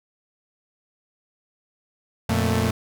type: tone cluster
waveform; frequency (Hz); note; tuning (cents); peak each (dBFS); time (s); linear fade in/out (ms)
sawtooth; 88.7 / 118.1 / 220.8; F2 / A#2 / A3; +27 / +23 / +6; -20; 2.29-2.71; 5
effects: none